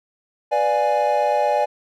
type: chord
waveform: triangle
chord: B diminished seventh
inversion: none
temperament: equal with one note detuned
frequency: 493.9 / 590 / 698.5 / 830.6 Hz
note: B4 / D5 / F5 / Ab5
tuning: 0 / +8 / 0 / 0 cents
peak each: -24 / -18 / -24 / -18 dBFS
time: 0.51-1.66 s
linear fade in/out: 20 ms
effects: none